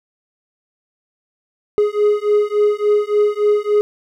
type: beating tone pair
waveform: triangle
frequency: 415.3 / 418.8 Hz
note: G#4 / G#4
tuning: 0 / +15 cents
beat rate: 3.5 Hz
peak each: -14 dBFS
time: 1.78-3.81 s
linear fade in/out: 0 ms
effects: none